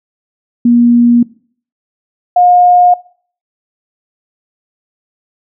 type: tone pair in turn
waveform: sine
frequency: 238.5 / 714.7 Hz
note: A#3 / F5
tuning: +40 / +40 cents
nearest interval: octave + perfect fifth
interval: 1900 cents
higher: second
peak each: -4 dBFS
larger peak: neither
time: 0.65-1.23 / 2.36-2.94 s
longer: neither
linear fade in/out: 5 ms
effects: noise-tail reverb RT60 0.5 s tail -21 dB re dry